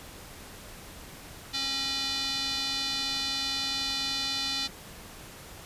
square tone with band-pass filter, 271.9 Hz, C#4, 33 cents flat, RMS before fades -31 dBFS, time 1.53-4.68 s, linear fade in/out 20 ms, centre 4100 Hz, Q 3.8, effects pink hiss -46 dBFS RMS until 5.65 s + resampled to 32000 Hz

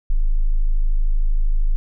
sine tone, 26.48 Hz, G#0, 35 cents sharp, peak -13 dBFS, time 0.1-1.76 s, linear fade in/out 0 ms, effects none

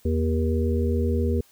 harmonic tone with a mistuned harmonic, 79.1 Hz, D#2, 29 cents sharp, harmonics 1 / 3 / 5 / 6, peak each -22 / -27 / -29 / -30 dBFS, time 0.05-1.41 s, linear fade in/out 5 ms, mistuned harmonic 1, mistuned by +53 cents, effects white hiss -58 dBFS RMS until 1.51 s

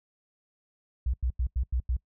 sine tone bursts, 61.74 Hz, B1, in tune, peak -23 dBFS, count 6, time 1.06-1.967 s, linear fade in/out 5 ms, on 77 ms, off 89 ms, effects noise-tail reverb RT60 0.1 s tail -23 dB re dry + tanh soft clip ceiling -19 dBFS

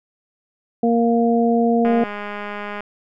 harmonic tone, 233.1 Hz, A#3, in tune, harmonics 1 / 2 / 3, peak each -16 / -19 / -21 dBFS, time 0.83-2.04 s, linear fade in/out 5 ms
click train, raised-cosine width 0.5 ms, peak -15 dBFS, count 198, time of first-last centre 1.85-2.806 s, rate 206 Hz
effects none

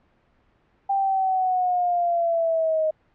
sine linear sweep, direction down, 791 to 622.3 Hz, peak -19 dBFS, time 0.89-2.91 s, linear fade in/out 10 ms, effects pink hiss -63 dBFS RMS until 3.14 s + low-pass 2000 Hz 12 dB/octave

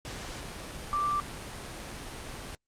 sine tone in noise, 1174.7 Hz, D6, in tune, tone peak -26 dBFS, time 0.93-1.2 s, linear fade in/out 0 ms, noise pink, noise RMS -40 dBFS, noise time 0.05-2.55 s, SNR +11 dB, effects low-pass 9000 Hz 12 dB/octave + Opus 48 kbps

